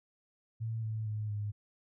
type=tone with pitch steps; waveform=sine; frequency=112.8 / 109.78 / 106.84 / 103.98 Hz; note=A2 / A2 / G#2 / G#2; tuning=+44 / -3 / +50 / +3 cents; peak=-33 dBFS; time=0.6-1.52 s; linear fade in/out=20 ms; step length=230 ms; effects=none